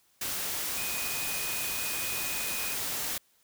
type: tone in noise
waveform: sine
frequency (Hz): 2489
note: D#7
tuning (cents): 0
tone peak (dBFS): -38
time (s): 0.77-2.74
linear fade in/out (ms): 5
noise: white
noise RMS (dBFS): -33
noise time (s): 0.21-3.18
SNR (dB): -8
effects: white hiss -67 dBFS RMS until 3.43 s